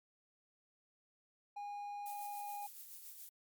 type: tone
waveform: triangle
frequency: 818 Hz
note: G#5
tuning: 26 cents flat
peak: -40 dBFS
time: 1.56-2.67 s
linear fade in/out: 10 ms
type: noise with tremolo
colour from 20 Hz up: violet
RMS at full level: -50 dBFS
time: 2.06-3.29 s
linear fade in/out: 0 ms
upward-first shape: sine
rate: 7.1 Hz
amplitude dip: 40%
effects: MP3 96 kbps